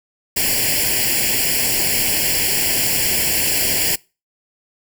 white noise with comb filter, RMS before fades -18 dBFS, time 0.36-3.96 s, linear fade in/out 10 ms, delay 0.4 ms, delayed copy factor +1, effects noise-tail reverb RT60 0.3 s tail -24 dB re dry

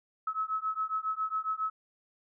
sine beating tone pair, 1288 / 1295.3 Hz, E6 / E6, -41 / -31 cents, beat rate 7.3 Hz, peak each -33 / -33 dBFS, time 0.27-1.7 s, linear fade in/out 5 ms, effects none

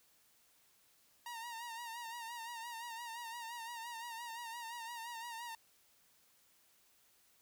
sawtooth tone with vibrato, 932.3 Hz, A#5, in tune, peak -40 dBFS, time 1.26-5.55 s, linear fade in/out 2 ms, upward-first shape sine, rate 5.8 Hz, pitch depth 58 cents each way, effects white hiss -70 dBFS RMS until 7.41 s

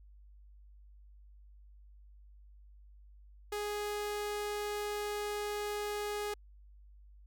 sawtooth tone, 415.3 Hz, G#4, in tune, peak -31 dBFS, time 3.52-6.34 s, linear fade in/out 5 ms, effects added 50 Hz sine -54 dBFS peak until 7.26 s

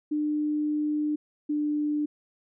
sine tone pair in turn, 300 / 297.6 Hz, D4 / D4, +37 / +23 cents, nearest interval unison, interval 14 cents, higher first, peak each -24 dBFS, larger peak neither, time 0.11-1.16 / 1.49-2.06 s, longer first, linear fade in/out 10 ms, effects none

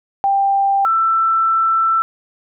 sine tone pair in turn, 790 / 1332.8 Hz, G5 / E6, +13 / +19 cents, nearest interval major sixth, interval 906 cents, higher second, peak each -12 dBFS, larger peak neither, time 0.24-0.85 / 0.85-2.02 s, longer second, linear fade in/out 0 ms, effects none

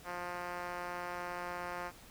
5% pulse tone with band-pass filter, 176.7 Hz, F3, 21 cents sharp, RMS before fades -41 dBFS, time 0.04-1.92 s, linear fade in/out 50 ms, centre 830 Hz, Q 0.65, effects pink hiss -56 dBFS RMS until 2.1 s

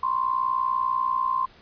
sine tone with amplitude modulation, 1046.5 Hz, C6, in tune, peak -18 dBFS, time 0.03-1.46 s, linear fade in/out 5 ms, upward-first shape sine, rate 60.2 Hz, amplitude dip 80%, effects pink hiss -53 dBFS RMS until 1.61 s + resampled to 11025 Hz

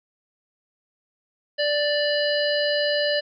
harmonic tone with a mistuned harmonic, 587.3 Hz, D5, in tune, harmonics 1 / 3 / 5 / 7 / 8, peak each -22 / -27 / -29 / -30 / -31 dBFS, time 1.58-3.21 s, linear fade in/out 20 ms, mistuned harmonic 8, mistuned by +54 cents, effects none

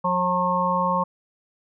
harmonic tone, 180 Hz, F#3, 47 cents flat, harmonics 1 / 3 / 5 / 6, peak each -27 / -27 / -24 / -23 dBFS, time 0.04-1.04 s, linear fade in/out 10 ms, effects none

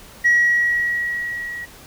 sine tone with level ramp, 1914 Hz, A#6, 45 cents sharp, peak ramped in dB -9 to -28 dBFS, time 0.24-1.66 s, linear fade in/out 20 ms, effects tanh soft clip ceiling -9 dBFS + pink hiss -43 dBFS RMS until 1.86 s

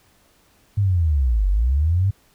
sine linear two-way sweep, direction down then up, 104.5 to 45.27 to 101.3 Hz, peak -15 dBFS, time 0.77-2.11 s, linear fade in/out 10 ms, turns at 1.48 s, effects pink hiss -58 dBFS RMS until 2.34 s

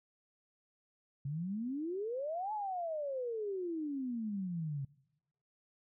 sine exponential two-way sweep, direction up then down, 134.3 to 872 to 134.3 Hz, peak -35 dBFS, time 1.25-4.85 s, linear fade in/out 5 ms, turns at 2.53 s, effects noise-tail reverb RT60 0.9 s tail -23 dB re dry

